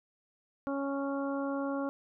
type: harmonic tone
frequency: 277.2 Hz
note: C#4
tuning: in tune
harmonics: 1 / 2 / 3 / 4 / 5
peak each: -33 / -36 / -43 / -42 / -44 dBFS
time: 0.67-1.89 s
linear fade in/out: 0 ms
effects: none